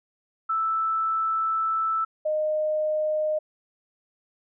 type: tone pair in turn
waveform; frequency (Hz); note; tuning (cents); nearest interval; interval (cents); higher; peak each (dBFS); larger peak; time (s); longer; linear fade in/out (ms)
sine; 1318.5 / 615.3; E6 / D#5; 0 / -19; octave + minor second; 1319; first; -22; neither; 0.49-2.05 / 2.25-3.39; first; 10
effects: none